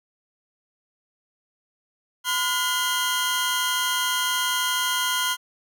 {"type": "tone cluster", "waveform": "sawtooth", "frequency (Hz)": [1014, 1433, 3206], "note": ["B5", "F6", "G7"], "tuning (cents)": [45, 44, 38], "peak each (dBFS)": -23, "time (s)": [2.24, 5.37], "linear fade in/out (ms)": 50, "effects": []}